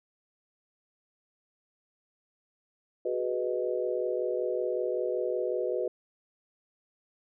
sine chord, G# minor seventh, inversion third, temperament equal, 370 / 415.3 / 493.9 / 622.3 Hz, F#4 / G#4 / B4 / D#5, 0 / 0 / 0 / 0 cents, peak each -32 / -36 / -31 / -35 dBFS, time 3.05-5.88 s, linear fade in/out 5 ms, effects none

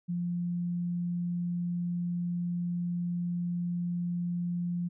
sine tone, 174.61 Hz, F3, in tune, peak -29 dBFS, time 0.08-4.89 s, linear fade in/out 20 ms, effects none

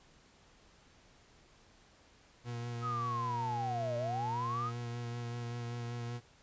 40% pulse tone with vibrato, 119.2 Hz, A#2, 39 cents sharp, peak -37 dBFS, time 2.44-6.21 s, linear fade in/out 50 ms, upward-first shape sine, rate 5.2 Hz, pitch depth 18 cents each way
sine linear two-way sweep, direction down then up, 1288 to 587.3 to 1288 Hz, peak -34 dBFS, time 2.81-4.72 s, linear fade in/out 50 ms, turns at 3.97 s
effects pink hiss -63 dBFS RMS until 6.42 s + resampled to 16000 Hz

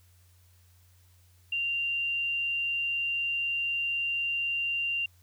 sine tone, 2778 Hz, F7, 10 cents flat, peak -27 dBFS, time 1.52-5.06 s, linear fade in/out 5 ms, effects added 90 Hz sine -58 dBFS peak until 5.22 s + white hiss -66 dBFS RMS until 5.22 s

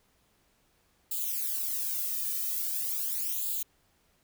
violet noise with flanger, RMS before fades -32 dBFS, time 1.11-3.63 s, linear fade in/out 5 ms, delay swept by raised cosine 0.26 to 1.66 ms, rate 0.42 Hz, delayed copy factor +0.95, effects pink hiss -69 dBFS RMS until 4.23 s

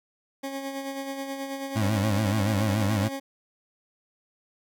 20% pulse tone with tremolo, 272.9 Hz, C#4, 27 cents flat, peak -25 dBFS, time 0.43-3.2 s, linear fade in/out 10 ms, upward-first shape sine, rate 9.3 Hz, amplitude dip 45%
25% pulse tone with vibrato, 103.83 Hz, G#2, in tune, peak -19 dBFS, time 1.75-3.09 s, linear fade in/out 20 ms, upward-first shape sine, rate 7 Hz, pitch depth 110 cents each way
effects none

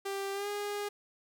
sawtooth tone with pitch glide, 393.7 to 410.4 Hz, G4 to G#4, +8 to -21 cents, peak -30 dBFS, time 0.05-0.89 s, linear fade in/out 10 ms, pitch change +71 cents, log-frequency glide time 0.33-0.48 s, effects none

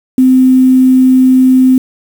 sine tone with quantisation, 258.1 Hz, C4, 23 cents flat, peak -3 dBFS, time 0.18-1.78 s, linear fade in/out 2 ms, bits 5, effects none

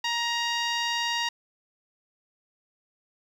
10% pulse tone with low-pass filter, 940 Hz, A#5, 14 cents sharp, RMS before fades -28 dBFS, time 0.04-1.29 s, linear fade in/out 5 ms, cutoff 5200 Hz, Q 0.81, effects 8-bit

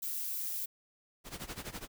violet noise, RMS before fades -37 dBFS, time 0.02-0.66 s, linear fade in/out 10 ms
pink noise with tremolo, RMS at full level -40 dBFS, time 1.24-1.88 s, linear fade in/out 50 ms, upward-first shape sine, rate 12 Hz, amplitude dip 85%
effects none

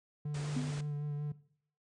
triangle tone with vibrato, 146.83 Hz, D3, in tune, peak -32 dBFS, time 0.25-1.32 s, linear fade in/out 5 ms, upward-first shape sine, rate 5.3 Hz, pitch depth 19 cents each way
pink low-pass noise, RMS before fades -46 dBFS, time 0.34-0.81 s, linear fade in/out 5 ms, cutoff 9400 Hz, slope 96 dB/octave
sine tone with exponential decay, 251.2 Hz, B3, 30 cents sharp, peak -31 dBFS, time 0.56-0.9 s, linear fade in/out 5 ms, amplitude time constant 73 ms
effects noise-tail reverb RT60 0.6 s tail -18 dB re dry + high-pass 80 Hz 12 dB/octave

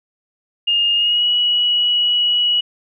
sine tone with pitch glide, 2833 to 2924 Hz, F7 to F#7, +24 to -21 cents, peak -13 dBFS, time 0.67-2.61 s, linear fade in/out 10 ms, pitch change +55 cents, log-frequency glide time 0.95-1.26 s, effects none

